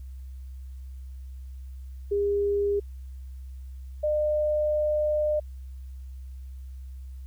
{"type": "tone pair in turn", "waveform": "sine", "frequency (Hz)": [405.1, 603.8], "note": ["G#4", "D5"], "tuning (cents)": [-43, 48], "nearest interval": "perfect fifth", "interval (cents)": 691, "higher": "second", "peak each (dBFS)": -22, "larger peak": "neither", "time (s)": [[2.11, 2.8], [4.03, 5.4]], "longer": "second", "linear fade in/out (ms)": 10, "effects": ["added 65 Hz sine -37 dBFS peak until 7.26 s", "white hiss -67 dBFS RMS until 7.26 s"]}